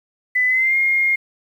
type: tone with pitch glide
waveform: sine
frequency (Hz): 2002 to 2133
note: B6 to C7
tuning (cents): +23 to +33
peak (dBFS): -14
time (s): 0.35-1.16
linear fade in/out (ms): 10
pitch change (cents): +110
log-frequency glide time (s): 0.47-0.76
effects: 8-bit